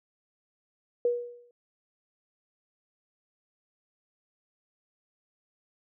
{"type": "tone with exponential decay", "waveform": "sine", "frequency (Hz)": 481.9, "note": "B4", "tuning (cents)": -43, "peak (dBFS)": -20, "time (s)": [1.05, 1.51], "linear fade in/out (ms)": 2, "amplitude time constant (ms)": 100, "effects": []}